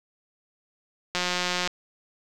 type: click train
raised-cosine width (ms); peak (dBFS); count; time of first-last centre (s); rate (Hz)
0.2; -9; 95; 1.15-1.675; 179
effects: none